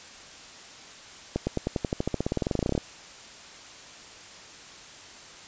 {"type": "accelerating click train", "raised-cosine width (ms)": 2, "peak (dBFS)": -12, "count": 25, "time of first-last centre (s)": [1.36, 2.778], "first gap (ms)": 110, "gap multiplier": 0.94, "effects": ["white hiss -46 dBFS RMS until 5.47 s", "resampled to 16000 Hz"]}